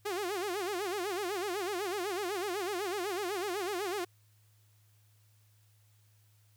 sawtooth tone with vibrato, 382.6 Hz, G4, 42 cents flat, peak -29 dBFS, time 0.05-4.05 s, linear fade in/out 10 ms, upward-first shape sine, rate 8 Hz, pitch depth 180 cents each way, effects added 105 Hz sine -63 dBFS peak until 6.56 s + white hiss -71 dBFS RMS until 6.56 s

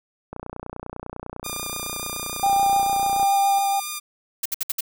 click train, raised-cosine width 1 ms, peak -19 dBFS, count 88, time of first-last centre 0.33-3.23 s, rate 30 Hz
5% pulse tone with vibrato, 1206 Hz, D6, 46 cents sharp, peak -17 dBFS, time 1.44-4 s, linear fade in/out 20 ms, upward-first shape sine, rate 7 Hz, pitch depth 12 cents each way
sine tone with tremolo, 793 Hz, G5, 20 cents sharp, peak -16 dBFS, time 2.43-3.8 s, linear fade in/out 5 ms, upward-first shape square, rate 1.3 Hz, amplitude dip 30%
blue noise bursts, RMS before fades -24 dBFS, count 5, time 4.43-4.808 s, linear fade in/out 5 ms, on 26 ms, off 62 ms
effects none

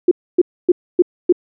sine tone bursts, 355.8 Hz, F4, 32 cents sharp, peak -6 dBFS, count 5, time 0.08-1.325 s, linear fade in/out 5 ms, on 33 ms, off 270 ms, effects none

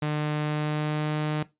sawtooth tone with pitch glide, 150.6 to 152.17 Hz, D3 to D#3, +44 to -38 cents, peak -21 dBFS, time 0.02-1.43 s, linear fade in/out 5 ms, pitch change +18 cents, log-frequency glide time 0.4-1.15 s, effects noise-tail reverb RT60 0.2 s tail -17 dB re dry + resampled to 8000 Hz

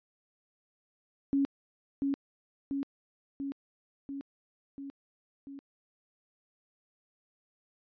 sine tone with echo, 277.2 Hz, C#4, in tune, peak -24 dBFS, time 1.33-1.45 s, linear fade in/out 0 ms, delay 690 ms, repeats 6, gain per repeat -3 dB, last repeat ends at 5.59 s, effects resampled to 11025 Hz

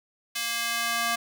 square tone with high-pass filter sweep, 233.1 Hz, A#3, in tune, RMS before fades -28 dBFS, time 0.35-1.16 s, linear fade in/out 10 ms, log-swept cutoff 2500 to 990 Hz, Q 0.87, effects none

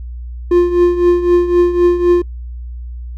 triangle tone with tremolo, 351.4 Hz, F4, 11 cents sharp, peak -3 dBFS, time 0.51-2.22 s, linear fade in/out 5 ms, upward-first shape triangle, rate 3.9 Hz, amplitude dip 75%, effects noise-tail reverb RT60 0.1 s tail -23 dB re dry + added 60 Hz sine -24 dBFS peak until 3.17 s

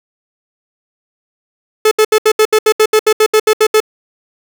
45% pulse tone bursts, 432.7 Hz, A4, 29 cents flat, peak -6 dBFS, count 15, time 1.85-3.803 s, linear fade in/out 5 ms, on 63 ms, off 72 ms, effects none

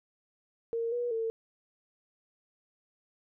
sine tone with pitch steps, 461.2 / 482.8 / 451 Hz, A#4 / B4 / A4, -19 / -39 / +43 cents, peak -29 dBFS, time 0.73-1.3 s, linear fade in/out 0 ms, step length 190 ms, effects none

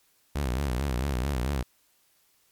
sawtooth tone with vibrato, 65.9 Hz, C2, 13 cents sharp, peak -22 dBFS, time 0.35-1.63 s, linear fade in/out 10 ms, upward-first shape sine, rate 4.5 Hz, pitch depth 170 cents each way, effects white hiss -66 dBFS RMS until 2.51 s + MP3 96 kbps

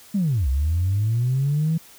sine linear two-way sweep, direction down then up, 211.9 to 62.8 to 165.4 Hz, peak -17 dBFS, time 0.14-1.78 s, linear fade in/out 10 ms, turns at 0.48 s, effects tanh soft clip ceiling -14 dBFS + white hiss -48 dBFS RMS until 1.98 s

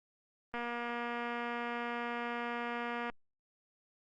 click train, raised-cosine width 0.5 ms, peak -24 dBFS, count 610, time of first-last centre 0.54-3.099 s, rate 238 Hz, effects Opus 32 kbps

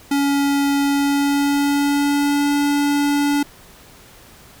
square tone with pitch glide, 281.3 to 287.4 Hz, C#4 to D4, +26 to -37 cents, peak -16 dBFS, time 0.11-3.43 s, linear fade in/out 5 ms, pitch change +37 cents, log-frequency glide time 0.83-2.52 s, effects pink hiss -45 dBFS RMS until 4.6 s

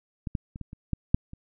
clicks, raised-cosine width 5 ms, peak -19 / -15 / -26 / -23 / -28 / -14 / -6 / -29 dBFS, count 8, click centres 0.272 / 0.352 / 0.559 / 0.613 / 0.731 / 0.933 / 1.145 / 1.334 s, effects none

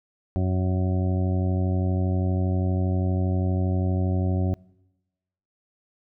harmonic tone, 92.5 Hz, F#2, in tune, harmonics 1 / 2 / 3 / 4 / 6 / 7 / 8, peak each -22 / -28 / -32 / -34 / -38 / -39 / -40 dBFS, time 0.36-4.54 s, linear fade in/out 0 ms, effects noise-tail reverb RT60 1.0 s tail -24 dB re dry

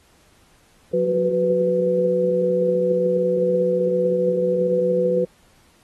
sine tone cluster, 180.3 / 371.5 / 498.2 Hz, F#3 / F#4 / B4, -45 / +7 / +15 cents, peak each -25 / -24 / -18 dBFS, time 0.93-5.25 s, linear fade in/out 10 ms, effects pink hiss -57 dBFS RMS until 5.83 s + AAC 32 kbps

